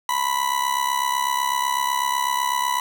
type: tone with amplitude modulation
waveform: 40% pulse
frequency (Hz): 987.8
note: B5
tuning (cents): 0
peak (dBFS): -16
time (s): 0.09-2.8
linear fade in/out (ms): 2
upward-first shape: sine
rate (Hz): 68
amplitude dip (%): 75
effects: 7-bit